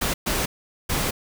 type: noise bursts at uneven times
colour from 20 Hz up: pink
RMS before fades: -24 dBFS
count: 3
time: 0.01-0.14 / 0.26-0.46 / 0.89-1.11 s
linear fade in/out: 10 ms
effects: none